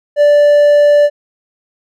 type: tone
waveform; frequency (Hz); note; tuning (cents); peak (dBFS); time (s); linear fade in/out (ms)
triangle; 585; D5; -7; -3; 0.16-1.1; 50
effects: none